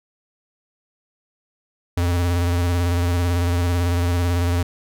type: tone with vibrato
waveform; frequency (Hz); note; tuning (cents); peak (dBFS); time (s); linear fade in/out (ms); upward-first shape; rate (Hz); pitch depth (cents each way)
square; 87.31; F2; 0; -18; 1.97-4.63; 5; square; 18; 32
effects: none